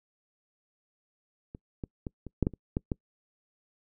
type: clicks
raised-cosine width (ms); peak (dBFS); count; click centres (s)
3; -28 / -22 / -22 / -27 / -11 / -13 / -30 / -15 / -16; 9; 1.549 / 1.838 / 2.068 / 2.267 / 2.427 / 2.469 / 2.537 / 2.769 / 2.918
effects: noise-tail reverb RT60 0.1 s tail -26 dB re dry